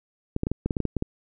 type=clicks; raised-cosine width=3 ms; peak=-12 dBFS; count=11; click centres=0.364 / 0.434 / 0.469 / 0.516 / 0.66 / 0.708 / 0.768 / 0.803 / 0.853 / 0.967 / 1.024 s; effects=none